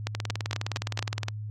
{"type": "two click trains", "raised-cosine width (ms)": 0.2, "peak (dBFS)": [-14, -12], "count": [23, 5], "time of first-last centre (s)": [[0.15, 1.284], [0.07, 0.992]], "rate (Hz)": [19.4, 4.34], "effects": ["added 106 Hz sine -33 dBFS peak until 1.5 s", "AAC 48 kbps"]}